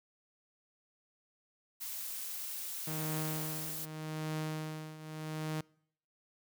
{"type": "noise", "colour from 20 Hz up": "blue", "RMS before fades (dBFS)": -41, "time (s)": [1.8, 3.86], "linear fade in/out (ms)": 20}
{"type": "tone with tremolo", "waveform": "sawtooth", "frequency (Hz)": 155.9, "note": "D#3", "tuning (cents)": 4, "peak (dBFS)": -30, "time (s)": [2.87, 5.61], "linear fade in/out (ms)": 5, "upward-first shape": "triangle", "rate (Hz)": 0.83, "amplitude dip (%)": 80}
{"effects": ["noise-tail reverb RT60 0.7 s tail -26 dB re dry"]}